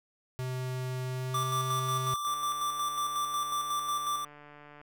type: tone with pitch glide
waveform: square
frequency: 128.1 to 129.66 Hz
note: C3 to C3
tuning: -36 to -15 cents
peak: -33 dBFS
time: 0.39-2.14 s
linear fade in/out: 0 ms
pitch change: +21 cents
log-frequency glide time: 1.08-1.51 s
type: tone with tremolo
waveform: square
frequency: 1174.7 Hz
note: D6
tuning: in tune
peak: -29 dBFS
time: 1.34-4.25 s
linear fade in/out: 5 ms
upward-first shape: square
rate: 5.5 Hz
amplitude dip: 40%
type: click train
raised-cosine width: 0.5 ms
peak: -36 dBFS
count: 375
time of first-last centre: 2.27-4.814 s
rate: 147 Hz
effects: none